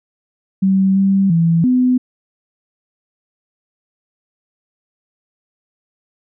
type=tone with pitch steps; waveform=sine; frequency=192 / 194.7 / 166.3 / 252.1 Hz; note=G3 / G3 / E3 / B3; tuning=-36 / -12 / +16 / +36 cents; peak=-10 dBFS; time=0.62-1.98 s; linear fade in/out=10 ms; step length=340 ms; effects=none